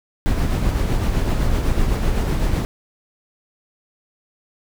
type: noise with tremolo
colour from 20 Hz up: brown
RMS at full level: -17 dBFS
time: 0.26-2.65 s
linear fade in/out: 0 ms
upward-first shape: sine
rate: 7.9 Hz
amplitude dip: 35%
effects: none